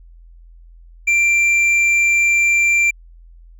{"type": "tone with hard clipping", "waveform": "sine", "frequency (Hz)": 2362, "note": "D7", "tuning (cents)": 9, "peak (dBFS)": -13, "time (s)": [1.07, 2.91], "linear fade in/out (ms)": 10, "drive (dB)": 5, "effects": ["added 42 Hz sine -40 dBFS peak until 3.59 s"]}